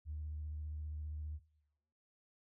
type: tone with vibrato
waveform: sine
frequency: 76.1 Hz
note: D#2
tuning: 38 cents flat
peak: -39 dBFS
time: 0.05-1.4 s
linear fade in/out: 50 ms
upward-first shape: square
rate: 15 Hz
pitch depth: 19 cents each way
effects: noise-tail reverb RT60 0.9 s tail -21 dB re dry + tanh soft clip ceiling -35 dBFS